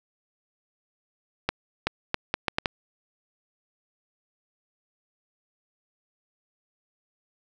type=accelerating click train; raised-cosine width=0.3 ms; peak=-7 dBFS; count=7; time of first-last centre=1.49-2.658 s; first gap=380 ms; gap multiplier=0.72; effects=none